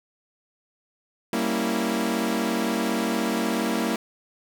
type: chord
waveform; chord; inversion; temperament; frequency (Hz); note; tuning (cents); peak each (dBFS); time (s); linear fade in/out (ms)
sawtooth; G diminished seventh; none; equal; 196 / 233.1 / 277.2 / 329.6; G3 / Bb3 / Db4 / Fb4; 0 / 0 / 0 / 0; -26 / -22 / -28 / -25; 1.33-3.96; 2
effects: none